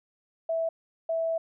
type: tone bursts at uneven times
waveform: sine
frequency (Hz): 656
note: E5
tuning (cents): -9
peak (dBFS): -25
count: 2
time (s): 0.49-0.69 / 1.09-1.38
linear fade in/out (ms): 5
effects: none